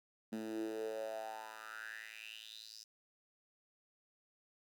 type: tone with high-pass filter sweep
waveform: 10% pulse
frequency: 110 Hz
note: A2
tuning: in tune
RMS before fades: -45 dBFS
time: 0.32-2.84 s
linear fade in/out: 10 ms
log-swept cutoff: 230 to 5400 Hz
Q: 6.5
effects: none